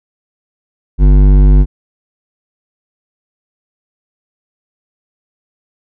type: tone with hard clipping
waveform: sine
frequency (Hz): 49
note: G1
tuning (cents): 0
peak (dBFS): -5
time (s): 0.98-1.66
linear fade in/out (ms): 50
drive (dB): 12
effects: none